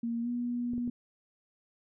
sine tone with pitch glide, 233.1 to 241.9 Hz, A#3 to B3, 0 to -36 cents, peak -30 dBFS, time 0.03-0.9 s, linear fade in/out 5 ms, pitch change +64 cents, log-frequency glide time 0.22-0.28 s
clicks, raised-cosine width 3 ms, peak -31 dBFS, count 3, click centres 0.735 / 0.78 / 0.877 s
effects none

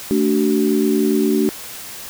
sine tone cluster, 220.8 / 291 / 378.2 Hz, A3 / D4 / F#4, +6 / -16 / +38 cents, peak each -18 dBFS, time 0.11-1.49 s, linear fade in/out 0 ms, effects white hiss -33 dBFS RMS until 2.09 s

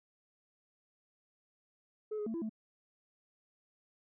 sine tone with pitch steps, 428.5 / 418.5 / 224.3 / 334.6 / 218.8 Hz, A4 / G#4 / A3 / E4 / A3, -46 / +13 / +34 / +26 / -9 cents, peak -33 dBFS, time 2.11-2.495 s, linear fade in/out 10 ms, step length 77 ms, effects tanh soft clip ceiling -33 dBFS

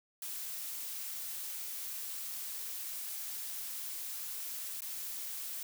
blue noise with dropouts, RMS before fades -41 dBFS, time 0.22-5.63 s, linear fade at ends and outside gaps 2 ms, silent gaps 4.807-4.819 s, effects none

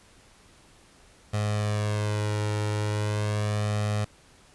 sawtooth tone with flanger, 105.3 Hz, G#2, 24 cents sharp, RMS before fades -27 dBFS, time 1.33-4.05 s, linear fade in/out 10 ms, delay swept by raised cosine 1.6 to 2.17 ms, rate 0.39 Hz, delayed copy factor +0.75, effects pink hiss -56 dBFS RMS until 4.54 s + resampled to 24000 Hz

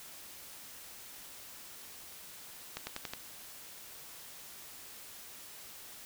accelerating click train, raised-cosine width 0.2 ms, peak -20 dBFS, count 5, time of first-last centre 2.77-3.135 s, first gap 100 ms, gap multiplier 0.94, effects white hiss -50 dBFS RMS until 6.05 s

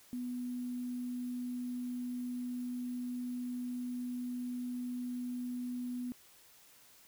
sine tone with sample-and-hold, 246.9 Hz, B3, in tune, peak -36 dBFS, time 0.13-6.12 s, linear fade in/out 0 ms, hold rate 11025 Hz, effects white hiss -61 dBFS RMS until 7.07 s

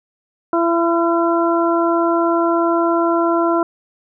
harmonic tone with a mistuned harmonic, 336.9 Hz, E4, 38 cents sharp, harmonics 1 / 2 / 3 / 4, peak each -16 / -19 / -21 / -22 dBFS, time 0.53-3.63 s, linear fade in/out 2 ms, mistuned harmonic 4, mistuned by +15 cents, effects none

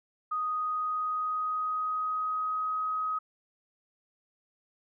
sine tone with pitch glide, 1244.5 to 1263.3 Hz, D#6 to D#6, 0 to +26 cents, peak -28 dBFS, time 0.31-3.19 s, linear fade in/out 10 ms, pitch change +26 cents, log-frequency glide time 0.48-2.81 s, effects none

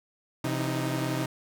sawtooth tone cluster, 131.4 / 168.2 / 309.9 / 321.7 Hz, C3 / E3 / D#4 / E4, +8 / +35 / -7 / -42 cents, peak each -26 / -33 / -28 / -35 dBFS, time 0.44-1.26 s, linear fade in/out 5 ms, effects none

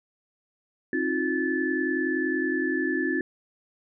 sine tone cluster, 266.6 / 317.5 / 357 / 1740 Hz, C4 / D#4 / F4 / A6, +33 / +35 / +38 / -20 cents, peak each -29 dBFS, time 0.93-3.21 s, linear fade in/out 2 ms, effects none

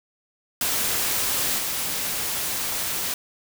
white noise with level steps, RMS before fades -24 / -27 dBFS, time 0.61-3.14 s, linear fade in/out 2 ms, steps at 1.58 s, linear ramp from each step 5 ms, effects none

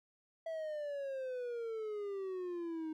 triangle exponential sweep, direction down, 659.3 to 311.1 Hz, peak -36 dBFS, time 0.46-2.93 s, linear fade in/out 5 ms, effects none

